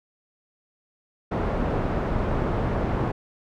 pink low-pass noise, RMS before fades -25 dBFS, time 1.31-3.12 s, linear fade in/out 10 ms, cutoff 1000 Hz, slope 12 dB/octave, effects none

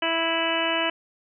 harmonic tone with a mistuned harmonic, 329.6 Hz, E4, in tune, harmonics 1 / 2 / 3 / 4 / 5 / 6 / 7 / 8 / 9, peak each -31 / -28 / -30 / -34 / -31 / -34 / -34 / -31 / -28 dBFS, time 0.02-0.9 s, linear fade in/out 5 ms, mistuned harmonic 8, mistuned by -21 cents, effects none

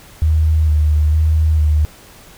sine tone with vibrato, 77.2 Hz, D#2, 13 cents flat, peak -10 dBFS, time 0.22-1.85 s, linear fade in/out 0 ms, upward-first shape square, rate 1.1 Hz, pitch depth 27 cents each way, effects pink hiss -42 dBFS RMS until 2.37 s

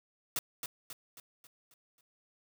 white noise with echo, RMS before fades -33 dBFS, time 0.36-0.39 s, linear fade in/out 2 ms, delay 270 ms, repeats 6, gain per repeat -6 dB, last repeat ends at 2.01 s, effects none

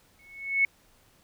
sine tone with exponential growth, 2204 Hz, C#7, 11 cents flat, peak -17 dBFS, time 0.19-0.65 s, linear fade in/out 2 ms, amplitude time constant 99 ms, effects pink hiss -62 dBFS RMS until 1.23 s

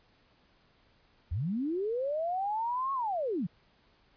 sine linear two-way sweep, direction up then down, 69.3 to 1106 to 145.4 Hz, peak -29 dBFS, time 1.31-3.47 s, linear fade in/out 10 ms, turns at 2.93 s, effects pink hiss -66 dBFS RMS until 4.16 s + resampled to 11025 Hz

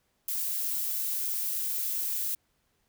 violet noise, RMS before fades -31 dBFS, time 0.28-2.35 s, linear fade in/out 5 ms, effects pink hiss -73 dBFS RMS until 2.88 s

